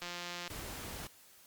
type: click train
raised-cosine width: 0.2 ms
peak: -24 dBFS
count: 81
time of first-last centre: 0.02-0.477 s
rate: 175 Hz
type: noise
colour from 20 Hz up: pink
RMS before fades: -44 dBFS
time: 0.5-1.07 s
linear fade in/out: 2 ms
effects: white hiss -60 dBFS RMS until 1.46 s + Opus 48 kbps